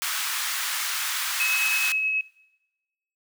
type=high-pass noise; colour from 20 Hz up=pink; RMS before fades=-28 dBFS; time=0.02-1.92 s; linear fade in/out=0 ms; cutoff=1200 Hz; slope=24 dB/octave
type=tone with tremolo; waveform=sine; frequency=2570 Hz; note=E7; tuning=45 cents flat; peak=-21 dBFS; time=1.4-2.21 s; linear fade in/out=2 ms; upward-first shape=triangle; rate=9.4 Hz; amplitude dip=30%
effects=noise-tail reverb RT60 1.0 s tail -22 dB re dry